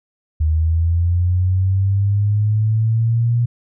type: linear sweep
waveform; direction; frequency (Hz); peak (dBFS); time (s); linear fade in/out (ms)
sine; up; 77 to 120; -13; 0.4-3.46; 10
effects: none